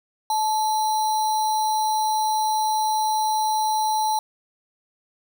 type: tone with sample-and-hold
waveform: sine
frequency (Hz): 865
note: A5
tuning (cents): -30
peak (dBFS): -19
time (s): 0.3-4.19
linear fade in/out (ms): 2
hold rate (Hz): 4900
effects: none